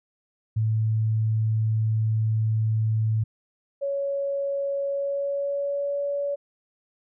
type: tone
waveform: sine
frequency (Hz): 110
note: A2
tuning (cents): 0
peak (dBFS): -20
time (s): 0.56-3.24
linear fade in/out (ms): 10
type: tone with pitch glide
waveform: sine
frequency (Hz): 558 to 568.1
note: C#5 to C#5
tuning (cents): +11 to +42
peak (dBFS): -24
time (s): 3.81-6.36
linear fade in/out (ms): 20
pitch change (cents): +31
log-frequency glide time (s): 4.86-6.02
effects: none